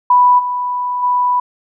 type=tone with level steps; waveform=sine; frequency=987.8 Hz; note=B5; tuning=in tune; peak=-6 / -16 / -11 dBFS; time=0.1-1.4 s; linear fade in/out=5 ms; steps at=0.38 / 1.02 s; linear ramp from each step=20 ms; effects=none